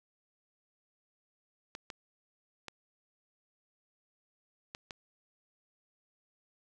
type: clicks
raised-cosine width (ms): 0.2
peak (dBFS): -24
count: 5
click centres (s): 1.751 / 1.902 / 2.683 / 4.749 / 4.908
effects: none